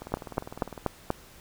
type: two click trains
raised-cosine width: 1 ms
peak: -24 / -11 dBFS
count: 16 / 5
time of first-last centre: 0.02-0.778 / 0.14-1.104 s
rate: 19.8 / 4.15 Hz
effects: pink hiss -52 dBFS RMS until 1.4 s